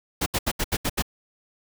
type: noise bursts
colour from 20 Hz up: pink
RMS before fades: -24 dBFS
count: 7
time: 0.21-1.024 s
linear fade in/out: 10 ms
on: 52 ms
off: 75 ms
effects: none